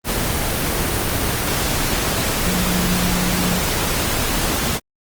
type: tone in noise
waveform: sine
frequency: 180 Hz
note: F#3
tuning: 47 cents flat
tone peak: -20 dBFS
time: 2.43-3.63 s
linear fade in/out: 50 ms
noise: pink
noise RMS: -20 dBFS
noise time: 0.04-4.8 s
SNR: -3 dB
effects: Opus 24 kbps